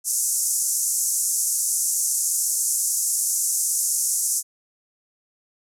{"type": "band-pass noise", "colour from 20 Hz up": "pink", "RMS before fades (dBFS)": -23, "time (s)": [0.04, 4.43], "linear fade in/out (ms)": 50, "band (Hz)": [6100, 12000], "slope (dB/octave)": 48, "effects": []}